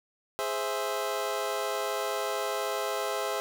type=chord; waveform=25% pulse; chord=Ab augmented; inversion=none; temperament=equal; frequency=415.3 / 523.3 / 659.3 Hz; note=Ab4 / C5 / E5; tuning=0 / 0 / 0 cents; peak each=-30 dBFS; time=0.39-3.4 s; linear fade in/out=0 ms; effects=none